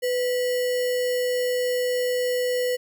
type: tone with sample-and-hold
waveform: sine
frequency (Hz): 498.3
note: B4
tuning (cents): +15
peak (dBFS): -21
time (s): 0.02-2.77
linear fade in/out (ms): 20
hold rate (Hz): 2450
effects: none